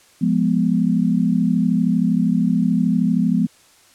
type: chord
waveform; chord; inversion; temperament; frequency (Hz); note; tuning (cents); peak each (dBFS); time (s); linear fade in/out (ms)
sine; F diminished; none; equal; 174.61 / 207.7 / 246.9; F3 / Ab3 / Cb4; 0 / 0 / 0; -19; 0.21-3.47; 10
effects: white hiss -52 dBFS RMS until 3.94 s + low-pass 10000 Hz 12 dB/octave